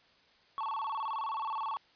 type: tone with vibrato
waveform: triangle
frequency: 995 Hz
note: B5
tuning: 13 cents sharp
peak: -31 dBFS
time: 0.58-1.77 s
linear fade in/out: 0 ms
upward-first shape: square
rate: 19 Hz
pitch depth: 200 cents each way
effects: white hiss -64 dBFS RMS until 1.95 s + resampled to 11025 Hz